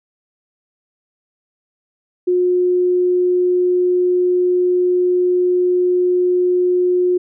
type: tone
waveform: sine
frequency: 360 Hz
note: F#4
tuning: 47 cents flat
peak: -12 dBFS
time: 2.27-7.18 s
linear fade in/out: 10 ms
effects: none